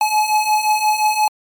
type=beating tone pair; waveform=square; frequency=849 / 854.7 Hz; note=G#5 / G#5; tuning=+38 / +49 cents; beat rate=5.7 Hz; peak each=-20 / -16 dBFS; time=0.01-1.28 s; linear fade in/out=2 ms; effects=MP3 96 kbps